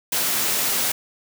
white high-pass noise, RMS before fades -22 dBFS, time 0.12-0.92 s, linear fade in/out 5 ms, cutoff 120 Hz, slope 24 dB/octave, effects none

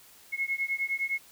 sine beating tone pair, 2170 / 2179.8 Hz, C#7 / C#7, -37 / -30 cents, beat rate 9.8 Hz, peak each -31 dBFS, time 0.32-1.19 s, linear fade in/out 20 ms, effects white hiss -55 dBFS RMS until 1.31 s

